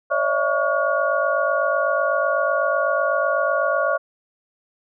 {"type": "tone cluster", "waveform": "sine", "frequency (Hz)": [552, 600, 660, 1125, 1431], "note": ["C#5", "D5", "E5", "C#6", "F6"], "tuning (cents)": [-7, 37, 2, 25, 42], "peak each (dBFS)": -24, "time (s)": [0.1, 3.98], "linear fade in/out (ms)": 20, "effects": []}